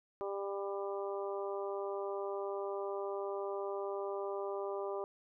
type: harmonic tone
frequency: 198.6 Hz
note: G3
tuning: 23 cents sharp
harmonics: 2 / 3 / 4 / 5 / 6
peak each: -38 / -42 / -46 / -47 / -48 dBFS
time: 0.21-5.04 s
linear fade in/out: 0 ms
effects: none